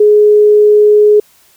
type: tone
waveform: sine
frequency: 419.5 Hz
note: G#4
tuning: 17 cents sharp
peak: -3 dBFS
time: 0-1.2 s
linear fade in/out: 5 ms
effects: white hiss -48 dBFS RMS until 1.56 s